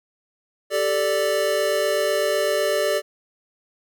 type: chord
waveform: square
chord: G suspended second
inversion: none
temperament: equal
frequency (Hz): 392 / 440 / 587.3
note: G4 / A4 / D5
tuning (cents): 0 / 0 / 0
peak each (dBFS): -27 / -26 / -22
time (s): 0.7-3.02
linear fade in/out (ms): 50
effects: none